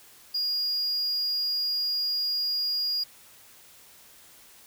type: tone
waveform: triangle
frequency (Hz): 4850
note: D#8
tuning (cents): -45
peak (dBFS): -24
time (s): 0.34-3.04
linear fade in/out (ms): 10
effects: white hiss -53 dBFS RMS until 4.66 s